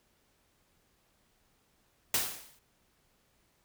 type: noise with exponential decay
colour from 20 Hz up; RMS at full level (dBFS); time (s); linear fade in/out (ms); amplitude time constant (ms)
white; -26; 2.14-2.59; 2; 97
effects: pink hiss -71 dBFS RMS until 3.64 s